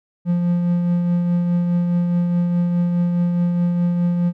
triangle tone with tremolo, 174.61 Hz, F3, in tune, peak -12 dBFS, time 0.25-4.33 s, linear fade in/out 50 ms, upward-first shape triangle, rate 4.8 Hz, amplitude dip 35%, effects none

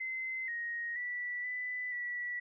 sine tone with pitch steps, 2059 / 1876 / 1960 / 1993 / 1949 Hz, C7 / A#6 / B6 / B6 / B6, -28 / +11 / -14 / +15 / -23 cents, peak -35 dBFS, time 0-2.4 s, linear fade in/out 10 ms, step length 480 ms, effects none

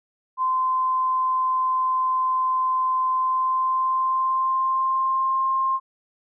sine tone with pitch glide, 1034 to 1060 Hz, C6 to C6, -21 to +22 cents, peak -19 dBFS, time 0.37-5.8 s, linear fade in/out 50 ms, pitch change +43 cents, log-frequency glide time 3.11-5.48 s, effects none

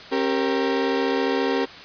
35% pulse chord, G diminished, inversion second, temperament equal with one note detuned, 270.7 / 392 / 466.2 Hz, Db4 / G4 / Bb4, -41 / 0 / 0 cents, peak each -23 dBFS, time 0.11-1.66 s, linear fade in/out 20 ms, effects white hiss -40 dBFS RMS until 1.84 s + resampled to 11025 Hz

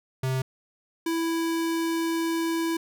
square tone pair in turn, 130.81 / 330.3 Hz, C3 / E4, 0 / +4 cents, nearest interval octave + major third, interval 1604 cents, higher second, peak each -25 dBFS, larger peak neither, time 0.23-0.42 / 1.06-2.77 s, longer second, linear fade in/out 5 ms, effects none

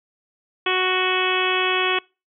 harmonic tone with a mistuned harmonic, 370 Hz, F#4, in tune, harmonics 1 / 2 / 3 / 4 / 5 / 6 / 7 / 8 / 9, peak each -24 / -29 / -25 / -29 / -29 / -29 / -25 / -29 / -28 dBFS, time 0.66-1.99 s, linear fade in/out 5 ms, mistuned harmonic 8, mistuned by +18 cents, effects noise-tail reverb RT60 0.3 s tail -26 dB re dry

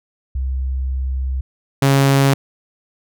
sine / sawtooth tone pair in turn, 65.41 / 137.48 Hz, C2 / C#3, 0 / -14 cents, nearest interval octave + minor second, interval 1286 cents, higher second, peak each -18 / -7 dBFS, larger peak second, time 0.35-1.41 / 1.82-2.34 s, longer first, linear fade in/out 5 ms, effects none

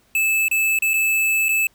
square tone with dropouts, 2618 Hz, E7, 13 cents flat, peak -17 dBFS, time 0.15-1.67 s, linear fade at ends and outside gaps 2 ms, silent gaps 0.483-0.513 / 0.789-0.822 / 0.935-0.939 / 1.485-1.49 s, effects pink hiss -59 dBFS RMS until 1.74 s

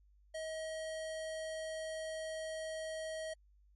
square tone, 635 Hz, D#5, 35 cents sharp, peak -40 dBFS, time 0.34-3.34 s, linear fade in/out 10 ms, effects added 50 Hz sine -63 dBFS peak until 3.75 s + MP3 48 kbps

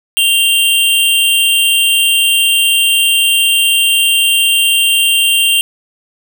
square tone pair together, 2781 / 3166 Hz, F7 / G7, -8 / +17 cents, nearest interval major second, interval 225 cents, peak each -12 dBFS, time 0.17-5.61 s, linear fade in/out 0 ms, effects none

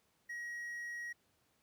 triangle tone, 1900 Hz, A#6, 33 cents sharp, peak -39 dBFS, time 0.29-1.13 s, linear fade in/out 10 ms, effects pink hiss -75 dBFS RMS until 1.62 s + high-pass 80 Hz 12 dB/octave

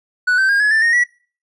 triangle tone with pitch steps, 1480 / 1548.2 / 1619.6 / 1694.2 / 1772.3 / 1853.9 / 1939.4 Hz, F#6 / G6 / G#6 / G#6 / A6 / A#6 / B6, 0 / -22 / -44 / +34 / +12 / -10 / -32 cents, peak -10 dBFS, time 0.27-1.04 s, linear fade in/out 10 ms, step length 110 ms, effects noise-tail reverb RT60 0.4 s tail -22 dB re dry + resampled to 24000 Hz

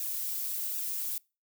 violet noise with flanger, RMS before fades -34 dBFS, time 0-1.18 s, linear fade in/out 2 ms, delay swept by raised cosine 0.93 to 6.63 ms, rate 1.3 Hz, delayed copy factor -0.8, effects noise-tail reverb RT60 0.3 s tail -25 dB re dry

